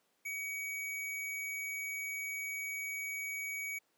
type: tone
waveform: square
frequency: 2260 Hz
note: C#7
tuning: 33 cents sharp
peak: -38 dBFS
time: 0.25-3.79 s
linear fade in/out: 10 ms
effects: pink hiss -75 dBFS RMS until 3.97 s + high-pass 300 Hz 12 dB/octave